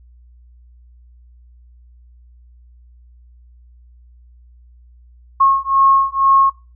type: beating tone pair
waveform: sine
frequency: 1086 / 1088.1 Hz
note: C#6 / C#6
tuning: -36 / -33 cents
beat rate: 2.1 Hz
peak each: -14 dBFS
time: 5.4-6.5 s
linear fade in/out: 10 ms
effects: noise-tail reverb RT60 0.3 s tail -19 dB re dry + added 60 Hz sine -43 dBFS peak until 6.75 s